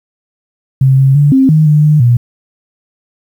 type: tone with pitch steps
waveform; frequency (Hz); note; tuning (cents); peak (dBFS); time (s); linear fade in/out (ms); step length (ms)
sine; 133.2 / 134.9 / 145 / 265.7 / 155.7 / 150.3 / 151.4 / 120.7; C3 / C#3 / D3 / C4 / D#3 / D3 / D#3 / B2; +31 / -47 / -22 / +27 / +2 / +40 / -47 / -39; -4; 0.81-2.17; 5; 170
effects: 7-bit